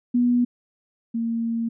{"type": "tone pair in turn", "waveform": "sine", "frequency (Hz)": [243.6, 230], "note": ["B3", "A#3"], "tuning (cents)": [-24, -23], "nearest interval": "minor second", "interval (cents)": 99, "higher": "first", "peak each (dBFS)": [-16, -22], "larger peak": "first", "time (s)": [[0.14, 0.45], [1.14, 1.69]], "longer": "second", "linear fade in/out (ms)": 10, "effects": []}